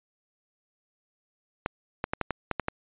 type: clicks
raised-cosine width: 0.5 ms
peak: -12 dBFS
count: 8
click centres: 1.661 / 2.041 / 2.135 / 2.213 / 2.307 / 2.513 / 2.597 / 2.684 s
effects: resampled to 8000 Hz